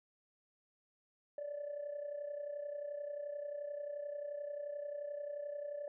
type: tone with amplitude modulation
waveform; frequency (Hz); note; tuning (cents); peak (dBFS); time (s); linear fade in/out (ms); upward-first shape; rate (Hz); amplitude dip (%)
sine; 581; D5; -19; -36; 1.38-5.88; 2; sine; 31.4; 65
effects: tanh soft clip ceiling -35 dBFS